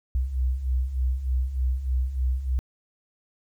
sine beating tone pair, 61.7 / 65 Hz, B1 / C2, -1 / -11 cents, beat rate 3.3 Hz, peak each -28 / -23 dBFS, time 0.15-2.59 s, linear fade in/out 0 ms, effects tanh soft clip ceiling -15 dBFS + 10-bit

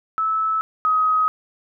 sine tone pair in turn, 1305 / 1262.7 Hz, E6 / D#6, -18 / +25 cents, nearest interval minor second, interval 57 cents, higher first, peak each -18 / -15 dBFS, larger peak second, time 0.18-0.61 / 0.85-1.28 s, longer neither, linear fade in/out 0 ms, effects none

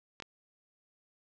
clicks, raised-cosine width 0.2 ms, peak -24 dBFS, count 2, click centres 0.201 / 0.223 s, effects low-pass 6000 Hz 12 dB/octave + 11-bit

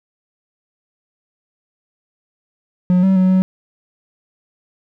triangle tone with pitch steps, 180.8 / 190.9 / 185.9 / 187 Hz, F#3 / G3 / F#3 / F#3, -40 / -46 / +8 / +19 cents, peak -8 dBFS, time 2.9-3.42 s, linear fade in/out 0 ms, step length 130 ms, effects none

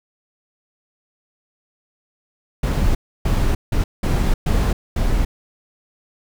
brown noise bursts at uneven times, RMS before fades -17 dBFS, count 6, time 2.63-2.95 / 3.25-3.55 / 3.72-3.84 / 4.03-4.34 / 4.46-4.73 / 4.96-5.25 s, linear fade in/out 5 ms, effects none

